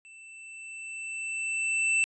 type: tone with level ramp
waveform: square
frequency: 2664 Hz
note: E7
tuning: 18 cents sharp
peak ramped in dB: -49 to -22 dBFS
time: 0.05-2.04 s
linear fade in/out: 0 ms
effects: resampled to 22050 Hz